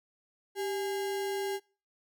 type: tone with sample-and-hold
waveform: sine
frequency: 392 Hz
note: G4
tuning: in tune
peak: -30 dBFS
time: 0.55-1.6 s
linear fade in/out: 50 ms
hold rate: 1225 Hz
effects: noise-tail reverb RT60 0.4 s tail -26 dB re dry + MP3 96 kbps